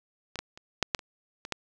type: clicks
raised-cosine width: 0.2 ms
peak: -19 / -15 / -28 / -6 / -7 / -26 / -21 / -12 dBFS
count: 8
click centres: 0.357 / 0.39 / 0.575 / 0.827 / 0.948 / 0.992 / 1.451 / 1.523 s
effects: none